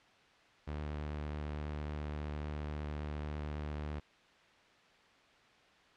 sawtooth tone with vibrato, 74.7 Hz, D2, 30 cents sharp, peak -34 dBFS, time 0.67-4 s, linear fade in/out 10 ms, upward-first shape square, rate 9 Hz, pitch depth 9 cents each way, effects white hiss -63 dBFS RMS until 5.96 s + low-pass 3000 Hz 12 dB/octave

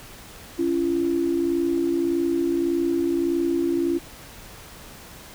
sine tone pair together, 279.2 / 340.9 Hz, C#4 / F4, +13 / -42 cents, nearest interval minor third, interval 345 cents, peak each -25 / -21 dBFS, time 0.58-3.99 s, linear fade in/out 20 ms, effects pink hiss -43 dBFS RMS until 5.34 s

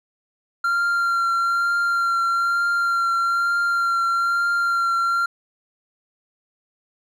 triangle tone with vibrato, 1381 Hz, F6, 20 cents flat, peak -16 dBFS, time 0.64-5.26 s, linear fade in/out 5 ms, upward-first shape triangle, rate 1.1 Hz, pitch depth 18 cents each way, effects none

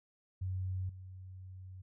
sine tone with level steps, 93.2 Hz, F#2, 13 cents sharp, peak -34 / -46 dBFS, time 0.41-1.82 s, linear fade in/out 10 ms, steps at 0.89 s, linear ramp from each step 5 ms, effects none

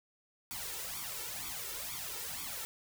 white noise with flanger, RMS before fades -41 dBFS, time 0.51-2.65 s, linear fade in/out 0 ms, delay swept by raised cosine 0.86 to 2.26 ms, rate 2.1 Hz, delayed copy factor +0.85, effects none

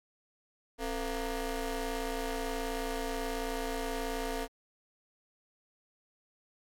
20% pulse ring-modulated tone, 239.3 Hz, A#3, 46 cents sharp, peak -25 dBFS, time 0.78-4.48 s, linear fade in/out 50 ms, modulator 210 Hz, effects AAC 64 kbps

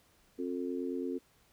harmonic tone, 89 Hz, F2, 33 cents sharp, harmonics 3 / 4 / 5, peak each -36 / -38 / -40 dBFS, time 0.38-1.19 s, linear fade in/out 20 ms, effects pink hiss -67 dBFS RMS until 1.52 s

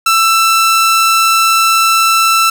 sawtooth tone, 1332 Hz, E6, 18 cents sharp, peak -4 dBFS, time 0.06-2.5 s, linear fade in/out 5 ms, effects none

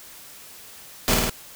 pink noise with echo, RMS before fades -19 dBFS, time 1.08-1.14 s, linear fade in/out 0 ms, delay 52 ms, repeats 3, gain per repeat -2 dB, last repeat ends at 1.296 s, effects white hiss -44 dBFS RMS until 1.55 s

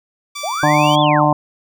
10% pulse tone, 1163 Hz, D6, 17 cents flat, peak -17 dBFS, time 0.35-0.96 s, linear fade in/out 10 ms
sine linear two-way sweep, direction up then down, 546 to 3520 to 546 Hz, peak -20 dBFS, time 0.43-1.26 s, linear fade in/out 10 ms, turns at 1.01 s
harmonic tone, 149.6 Hz, D3, 32 cents sharp, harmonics 1 / 2 / 4 / 5 / 6 / 7, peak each -18 / -18 / -18 / -18 / -18 / -18 dBFS, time 0.63-1.33 s, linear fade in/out 2 ms
effects none

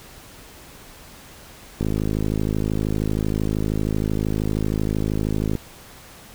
click train, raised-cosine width 3 ms, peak -10 dBFS, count 199, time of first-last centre 1.81-5.553 s, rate 52.9 Hz, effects pink hiss -44 dBFS RMS until 6.34 s

